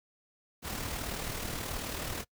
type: noise with amplitude modulation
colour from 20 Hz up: pink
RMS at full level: -35 dBFS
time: 0.62-2.25 s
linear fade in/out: 50 ms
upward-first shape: sine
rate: 38.6 Hz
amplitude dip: 45%
effects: noise-tail reverb RT60 0.1 s tail -24 dB re dry